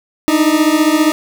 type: beating tone pair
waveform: 40% pulse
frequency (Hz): 301.8 / 316.8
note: D4 / D#4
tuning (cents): +47 / +31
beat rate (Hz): 15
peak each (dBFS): -12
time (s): 0.28-1.12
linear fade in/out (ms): 0
effects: none